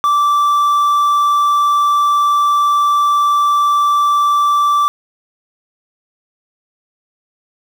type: tone with quantisation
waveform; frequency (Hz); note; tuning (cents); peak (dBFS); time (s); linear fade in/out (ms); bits
triangle; 1167; D6; -11; -8; 0.04-4.88; 0; 6
effects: none